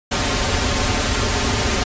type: noise with comb filter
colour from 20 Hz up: pink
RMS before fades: -19 dBFS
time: 0.11-1.84 s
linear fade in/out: 10 ms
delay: 6.1 ms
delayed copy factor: -0.75
effects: resampled to 16000 Hz